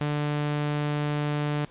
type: tone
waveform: sawtooth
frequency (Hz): 147.7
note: D3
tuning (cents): +10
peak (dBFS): -21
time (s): 0.01-1.65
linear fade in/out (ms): 0
effects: pink hiss -53 dBFS RMS until 1.7 s + resampled to 8000 Hz